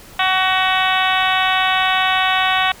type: harmonic tone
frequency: 375 Hz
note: F#4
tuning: 23 cents sharp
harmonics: 2 / 3 / 4 / 5 / 6 / 7 / 8 / 9 / 10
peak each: -19 / -21 / -22 / -23 / -24 / -24 / -25 / -26 / -26 dBFS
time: 0.19-2.72 s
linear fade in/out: 5 ms
effects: pink hiss -41 dBFS RMS until 2.8 s